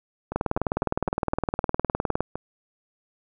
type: two click trains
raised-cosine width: 1 ms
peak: -9 / -16 dBFS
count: 37 / 9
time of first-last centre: 0.36-2.206 / 0.32-2.356 s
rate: 19.5 / 3.93 Hz
effects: none